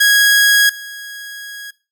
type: tone with level steps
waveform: sawtooth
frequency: 1653 Hz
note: G#6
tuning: 9 cents flat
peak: -5 / -25 dBFS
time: 0-1.71 s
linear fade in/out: 10 ms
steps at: 0.69 s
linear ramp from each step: 5 ms
effects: noise-tail reverb RT60 0.3 s tail -19 dB re dry